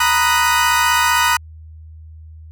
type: chord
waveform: 30% pulse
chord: B major seventh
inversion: third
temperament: equal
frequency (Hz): 932.3 / 987.8 / 1244.5 / 1480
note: A#5 / B5 / D#6 / F#6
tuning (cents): 0 / 0 / 0 / 0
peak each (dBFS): -16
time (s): 0-1.37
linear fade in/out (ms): 5
effects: added 79 Hz sine -35 dBFS peak until 2.51 s